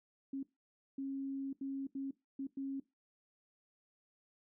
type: tone bursts at uneven times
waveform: sine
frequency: 272.2 Hz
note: C#4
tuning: 31 cents flat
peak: -37 dBFS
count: 6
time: 0.33-0.43 / 0.98-1.53 / 1.61-1.87 / 1.95-2.11 / 2.39-2.47 / 2.57-2.8 s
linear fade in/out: 5 ms
effects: noise-tail reverb RT60 0.2 s tail -18 dB re dry